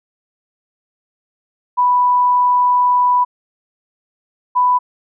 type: tone pair in turn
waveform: sine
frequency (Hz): 987.8 / 992.9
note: B5 / B5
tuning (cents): 0 / +9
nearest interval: unison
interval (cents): 9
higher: second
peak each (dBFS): -10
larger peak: neither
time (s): 1.77-3.25 / 4.55-4.79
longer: first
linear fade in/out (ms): 20
effects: none